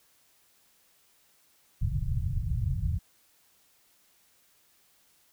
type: low-pass noise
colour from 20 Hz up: white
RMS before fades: -29 dBFS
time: 1.81-2.99 s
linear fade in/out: 10 ms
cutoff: 140 Hz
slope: 48 dB/octave
effects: white hiss -65 dBFS RMS until 5.32 s